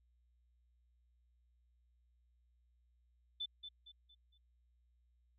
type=tone with echo; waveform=sine; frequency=3520 Hz; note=A7; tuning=in tune; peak=-38 dBFS; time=3.4-3.46 s; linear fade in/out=10 ms; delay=230 ms; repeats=4; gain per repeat=-8 dB; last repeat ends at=4.38 s; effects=added 60 Hz sine -70 dBFS peak until 5.38 s